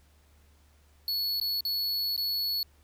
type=tone with dropouts; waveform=square; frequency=4400 Hz; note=C#8; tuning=14 cents flat; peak=-28 dBFS; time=1.08-2.63 s; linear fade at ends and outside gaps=1 ms; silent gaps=1.4-1.413 / 1.607-1.651 / 2.164-2.177 s; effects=added 73 Hz sine -59 dBFS peak until 2.83 s + pink hiss -66 dBFS RMS until 2.83 s